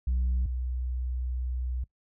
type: tone pair in turn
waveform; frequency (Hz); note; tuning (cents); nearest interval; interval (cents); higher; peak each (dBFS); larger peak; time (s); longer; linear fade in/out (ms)
sine; 62.5 / 62.5; B1 / B1; +21 / +21; unison; 0; neither; -22 / -28; first; 0.07-0.46 / 0.46-1.84; second; 5
effects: noise-tail reverb RT60 0.1 s tail -20 dB re dry + tanh soft clip ceiling -22 dBFS